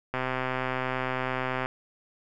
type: click train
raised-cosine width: 0.5 ms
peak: -14 dBFS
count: 197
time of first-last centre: 0.14-1.659 s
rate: 129 Hz
effects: none